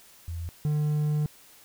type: tone pair in turn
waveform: sine / triangle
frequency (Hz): 84.2 / 150.03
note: E2 / D3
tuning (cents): +37 / +37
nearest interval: minor seventh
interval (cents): 1000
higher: second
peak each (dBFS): -31 / -21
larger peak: second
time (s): 0.28-0.49 / 0.65-1.26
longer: second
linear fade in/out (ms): 0
effects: white hiss -54 dBFS RMS until 1.64 s